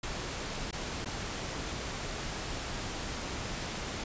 pink noise with dropouts, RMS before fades -37 dBFS, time 0.03-4.04 s, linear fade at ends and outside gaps 5 ms, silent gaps 0.711-0.727 / 1.047-1.057 s, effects resampled to 16000 Hz

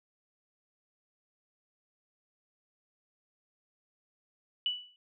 sine tone with exponential decay, 2960 Hz, F#7, in tune, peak -25 dBFS, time 4.66-4.96 s, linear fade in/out 1 ms, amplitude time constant 64 ms, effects none

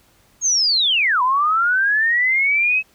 sine linear two-way sweep, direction down then up, 6640 to 977 to 2588 Hz, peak -14 dBFS, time 0.41-2.83 s, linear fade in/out 50 ms, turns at 1.22 s, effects pink hiss -56 dBFS RMS until 2.94 s

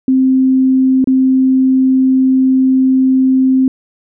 sine tone with dropouts, 261.6 Hz, C4, in tune, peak -7 dBFS, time 0.08-3.68 s, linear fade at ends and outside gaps 2 ms, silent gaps 1.043-1.073 s, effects none

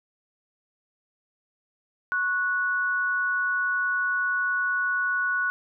sine tone pair together, 1103 / 1472.3 Hz, C#6 / F#6, -9 / -9 cents, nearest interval perfect fourth, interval 500 cents, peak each -31 / -23 dBFS, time 2.12-5.5 s, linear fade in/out 0 ms, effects none

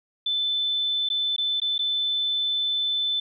sine tone with dropouts, 3520 Hz, A7, in tune, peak -22 dBFS, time 0.26-3.2 s, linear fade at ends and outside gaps 5 ms, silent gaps 1.089-1.1 / 1.364-1.381 / 1.601-1.617 / 1.781-1.791 s, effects none

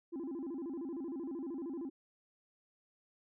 sine tone with vibrato, 301.5 Hz, D4, 46 cents sharp, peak -36 dBFS, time 0.12-1.9 s, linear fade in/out 20 ms, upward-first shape square, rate 13 Hz, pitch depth 210 cents each way, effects tanh soft clip ceiling -37 dBFS

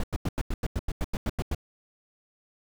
brown noise bursts, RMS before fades -27 dBFS, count 13, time 0-1.548 s, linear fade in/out 2 ms, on 36 ms, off 90 ms, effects none

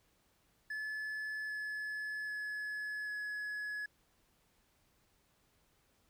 triangle tone with pitch steps, 1725 / 1714.1 / 1703.2 / 1692.4 Hz, A6 / A6 / G#6 / G#6, -35 / -46 / +43 / +32 cents, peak -36 dBFS, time 0.7-3.86 s, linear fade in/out 5 ms, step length 790 ms, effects pink hiss -73 dBFS RMS until 6.09 s

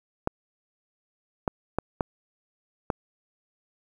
clicks, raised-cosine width 1 ms, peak -10 dBFS, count 5, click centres 0.274 / 1.478 / 1.786 / 2.008 / 2.902 s, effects 8-bit

